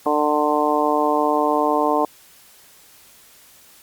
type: harmonic tone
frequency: 149.5 Hz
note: D3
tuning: 31 cents sharp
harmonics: 2 / 3 / 4 / 5 / 6 / 7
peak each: -23 / -23 / -23 / -23 / -23 / -23 dBFS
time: 0.06-2.05 s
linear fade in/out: 2 ms
effects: white hiss -49 dBFS RMS until 3.82 s + Opus 48 kbps